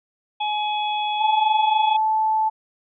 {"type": "harmonic tone", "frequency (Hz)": 844, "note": "G#5", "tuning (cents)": 28, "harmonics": [1, 3, 4], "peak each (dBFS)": [-22, -32, -29], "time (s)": [0.4, 1.97], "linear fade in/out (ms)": 10}
{"type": "tone with pitch glide", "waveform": "sine", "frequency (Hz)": [867, 873], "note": ["A5", "A5"], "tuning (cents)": [-26, -14], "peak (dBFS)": -17, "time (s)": [1.2, 2.5], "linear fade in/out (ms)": 20, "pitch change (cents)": 12, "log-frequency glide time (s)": [1.55, 2.2]}
{"effects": []}